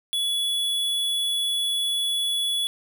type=tone; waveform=square; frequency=3401 Hz; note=G#7; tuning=40 cents sharp; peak=-23 dBFS; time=0.13-2.67 s; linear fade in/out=0 ms; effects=9-bit